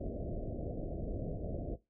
pink low-pass noise, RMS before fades -39 dBFS, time 0-1.76 s, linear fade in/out 10 ms, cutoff 680 Hz, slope 96 dB/octave, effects noise-tail reverb RT60 0.2 s tail -17 dB re dry

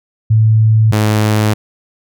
sine / sawtooth tone pair in turn, 110 / 106.87 Hz, A2 / A2, 0 / -50 cents, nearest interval unison, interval 50 cents, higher first, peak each -6 dBFS, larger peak neither, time 0.3-0.92 / 0.92-1.54 s, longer neither, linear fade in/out 10 ms, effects none

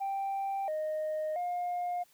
sine tone with pitch steps, 785 / 619 / 710 Hz, G5 / D#5 / F5, +2 / -9 / +28 cents, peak -29 dBFS, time 0-2.04 s, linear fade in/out 20 ms, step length 680 ms, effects tanh soft clip ceiling -29 dBFS + white hiss -65 dBFS RMS until 2.13 s

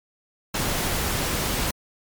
pink noise, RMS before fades -25 dBFS, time 0.54-1.71 s, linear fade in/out 5 ms, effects MP3 96 kbps

